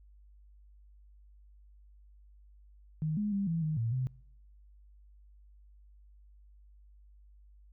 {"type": "tone with pitch steps", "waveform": "sine", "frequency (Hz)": [155.6, 208.5, 198.5, 165.2, 155.3, 114.3, 128.9], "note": ["D#3", "G#3", "G3", "E3", "D#3", "A#2", "C3"], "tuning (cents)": [0, 7, 22, 4, -3, -34, -26], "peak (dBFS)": -29, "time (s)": [3.02, 4.07], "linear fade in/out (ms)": 0, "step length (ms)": 150, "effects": ["noise-tail reverb RT60 0.8 s tail -24 dB re dry", "added 50 Hz sine -55 dBFS peak until 7.72 s"]}